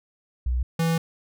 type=tone pair in turn; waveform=sine / square; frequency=61.74 / 164.83 Hz; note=B1 / E3; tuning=0 / 0 cents; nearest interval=octave + perfect fourth; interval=1700 cents; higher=second; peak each=-21 / -21 dBFS; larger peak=neither; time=0.46-0.63 / 0.79-0.98 s; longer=second; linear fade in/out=5 ms; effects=none